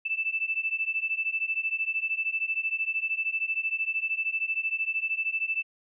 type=beating tone pair; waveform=sine; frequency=2636 / 2649 Hz; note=E7 / E7; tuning=-1 / +8 cents; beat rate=13 Hz; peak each=-30 / -29 dBFS; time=0.05-5.63 s; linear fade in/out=10 ms; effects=none